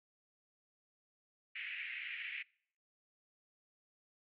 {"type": "band-pass noise", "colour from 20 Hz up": "pink", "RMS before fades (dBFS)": -44, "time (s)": [1.55, 2.43], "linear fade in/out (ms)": 10, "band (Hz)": [1900, 2700], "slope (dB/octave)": 48, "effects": ["noise-tail reverb RT60 0.6 s tail -25 dB re dry"]}